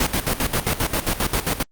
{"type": "noise with tremolo", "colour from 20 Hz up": "pink", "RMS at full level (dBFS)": -20, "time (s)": [0, 1.63], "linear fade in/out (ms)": 5, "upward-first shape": "square", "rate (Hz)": 7.5, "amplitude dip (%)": 75, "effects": ["Opus 48 kbps"]}